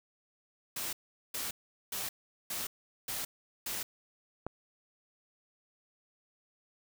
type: noise bursts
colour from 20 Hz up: white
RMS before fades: -37 dBFS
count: 6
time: 0.76-3.83 s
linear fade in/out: 5 ms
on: 170 ms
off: 410 ms
type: click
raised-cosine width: 1 ms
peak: -22 dBFS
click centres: 4.466 s
effects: none